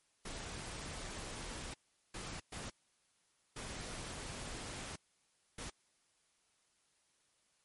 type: noise bursts at uneven times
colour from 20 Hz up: pink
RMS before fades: -45 dBFS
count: 5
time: 0.25-1.74 / 2.14-2.4 / 2.52-2.7 / 3.56-4.96 / 5.58-5.7 s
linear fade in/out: 5 ms
effects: white hiss -75 dBFS RMS until 7.64 s + MP3 48 kbps